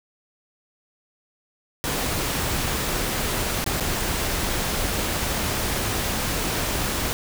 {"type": "noise with dropouts", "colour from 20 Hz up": "pink", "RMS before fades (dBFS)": -25, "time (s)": [1.84, 7.13], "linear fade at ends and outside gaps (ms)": 0, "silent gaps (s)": [[3.642, 3.663], [3.8, 3.807]], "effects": []}